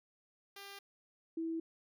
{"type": "tone pair in turn", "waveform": ["5% pulse", "sine"], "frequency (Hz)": [398.3, 327.2], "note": ["G4", "E4"], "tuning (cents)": [28, -13], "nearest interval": "minor third", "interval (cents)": 341, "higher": "first", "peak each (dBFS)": [-37, -35], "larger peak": "second", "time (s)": [[0.56, 0.79], [1.37, 1.6]], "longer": "neither", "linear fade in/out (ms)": 5, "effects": []}